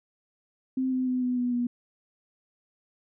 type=tone with pitch steps; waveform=sine; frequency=260.4 / 256.7 / 253 / 249.4 / 245.8 / 242.3 Hz; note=C4 / C4 / B3 / B3 / B3 / B3; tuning=-8 / -33 / +42 / +17 / -8 / -33 cents; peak=-24 dBFS; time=0.77-1.67 s; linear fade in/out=5 ms; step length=150 ms; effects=none